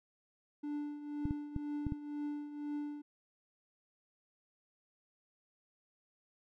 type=tone with tremolo; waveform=triangle; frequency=293.7 Hz; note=D4; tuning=in tune; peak=-33 dBFS; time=0.63-3.02 s; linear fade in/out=10 ms; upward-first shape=triangle; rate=2 Hz; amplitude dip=70%
type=clicks; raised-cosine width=5 ms; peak=-24 dBFS; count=5; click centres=1.255 / 1.309 / 1.563 / 1.867 / 1.922 s
effects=none